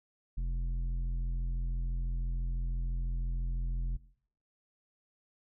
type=tone with tanh clipping; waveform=triangle; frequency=43 Hz; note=F1; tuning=26 cents flat; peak=-32 dBFS; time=0.37-3.97 s; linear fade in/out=10 ms; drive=13 dB; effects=noise-tail reverb RT60 0.6 s tail -19 dB re dry